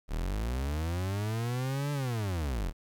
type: linear two-way sweep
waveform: 40% pulse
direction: up then down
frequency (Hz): 34.76 to 146.9 to 34.76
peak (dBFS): -29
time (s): 0.08-2.73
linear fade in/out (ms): 50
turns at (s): 1.92
effects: 11-bit